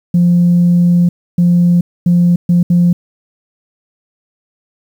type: tone bursts at uneven times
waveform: sine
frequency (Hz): 174.61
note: F3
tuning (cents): 0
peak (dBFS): -5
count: 5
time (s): 0.14-1.09 / 1.38-1.81 / 2.06-2.36 / 2.49-2.63 / 2.7-2.93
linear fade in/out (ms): 5
effects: tanh soft clip ceiling -3 dBFS + 7-bit